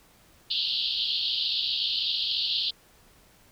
white band-pass noise, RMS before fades -28 dBFS, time 0.5-2.71 s, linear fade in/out 10 ms, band 2900 to 4600 Hz, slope 96 dB/octave, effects pink hiss -58 dBFS RMS until 3.51 s

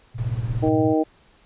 sine tone with tremolo, 116.54 Hz, A#2, in tune, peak -19 dBFS, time 0.14-0.95 s, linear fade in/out 50 ms, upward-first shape sine, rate 17 Hz, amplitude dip 85%
brown noise, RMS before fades -34 dBFS, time 0.18-0.69 s, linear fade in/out 2 ms
harmonic tone, 156.8 Hz, D#3, 14 cents sharp, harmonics 2 / 3 / 4 / 5, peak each -19 / -23 / -25 / -27 dBFS, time 0.62-1.04 s, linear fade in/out 20 ms
effects pink hiss -56 dBFS RMS until 1.45 s + resampled to 8000 Hz

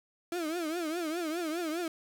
35% pulse tone with vibrato, 329.6 Hz, E4, in tune, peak -30 dBFS, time 0.32-1.88 s, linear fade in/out 2 ms, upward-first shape triangle, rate 4.9 Hz, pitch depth 170 cents each way, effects none

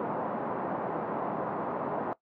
white band-pass noise, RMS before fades -33 dBFS, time 0-2.13 s, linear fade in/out 0 ms, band 150 to 1000 Hz, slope 24 dB/octave, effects noise-tail reverb RT60 0.1 s tail -17 dB re dry

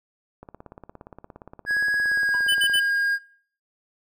click train, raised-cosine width 1 ms, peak -27 dBFS, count 41, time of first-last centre 0.43-2.756 s, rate 17.2 Hz
triangle tone with pitch glide, 1661 to 1624 Hz, G#6 to G#6, 0 to -39 cents, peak -18 dBFS, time 1.66-3.19 s, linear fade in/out 50 ms, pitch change -39 cents, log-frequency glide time 2.02-2.48 s
triangle tone with exponential decay, 987.8 Hz, B5, in tune, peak -28 dBFS, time 2.34-2.5 s, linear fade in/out 0 ms, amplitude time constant 33 ms
square tone bursts, 3002 Hz, F#7, 24 cents sharp, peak -20 dBFS, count 3, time 2.48-2.8 s, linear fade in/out 10 ms, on 68 ms, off 58 ms
effects noise-tail reverb RT60 0.6 s tail -23 dB re dry

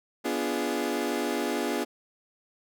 30% pulse chord, B diminished seventh, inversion none, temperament equal with one note detuned, 246.9 / 293.7 / 347 / 415.3 Hz, B3 / D4 / F4 / Ab4, 0 / 0 / -11 / 0 cents, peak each -30 dBFS, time 0.24-1.85 s, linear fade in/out 20 ms, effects none

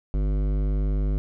sine tone with hard clipping, 50.2 Hz, G1, 42 cents sharp, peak -23 dBFS, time 0.14-1.18 s, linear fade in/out 0 ms, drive 15 dB, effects none

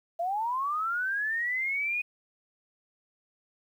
sine linear sweep, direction up, 661 to 2489 Hz, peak -27 dBFS, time 0.19-2.02 s, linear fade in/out 10 ms, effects 10-bit

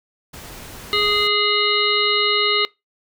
pink noise, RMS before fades -37 dBFS, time 0.33-1.28 s, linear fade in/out 10 ms
harmonic tone, 415.3 Hz, G#4, in tune, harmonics 1 / 3 / 5 / 7 / 9 / 10, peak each -23 / -23 / -23 / -23 / -23 / -23 dBFS, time 0.93-2.65 s, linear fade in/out 0 ms
effects noise-tail reverb RT60 0.2 s tail -22 dB re dry

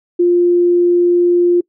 sine tone, 350.5 Hz, F4, 6 cents sharp, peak -8 dBFS, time 0.19-1.61 s, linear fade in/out 10 ms, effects noise-tail reverb RT60 0.1 s tail -24 dB re dry

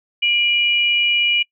sine tone pair together, 2387 / 2916 Hz, D7 / F#7, +28 / -26 cents, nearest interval minor third, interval 346 cents, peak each -17 dBFS, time 0.22-1.43 s, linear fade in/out 10 ms, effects noise-tail reverb RT60 0.1 s tail -24 dB re dry

